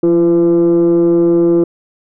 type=tone with frequency modulation; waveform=sine; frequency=340.6 Hz; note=F4; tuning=43 cents flat; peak=-6 dBFS; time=0.03-1.64 s; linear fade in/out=5 ms; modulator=167 Hz; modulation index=0.55; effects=tanh soft clip ceiling -5 dBFS